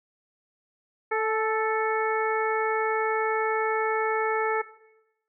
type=harmonic tone with a mistuned harmonic; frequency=440 Hz; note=A4; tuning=in tune; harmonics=1 / 2 / 3 / 4 / 5; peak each=-26 / -29 / -31 / -32 / -33 dBFS; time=1.11-4.62 s; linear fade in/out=10 ms; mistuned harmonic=2; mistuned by=-20 cents; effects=noise-tail reverb RT60 0.9 s tail -17 dB re dry